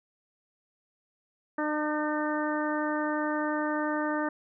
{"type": "harmonic tone with a mistuned harmonic", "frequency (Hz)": 301.9, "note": "D4", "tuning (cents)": 48, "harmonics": [1, 2, 3, 4, 5, 6], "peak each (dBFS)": [-30, -33, -35, -36, -37, -38], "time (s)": [1.58, 4.29], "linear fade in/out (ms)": 5, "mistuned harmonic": 5, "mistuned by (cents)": 20, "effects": []}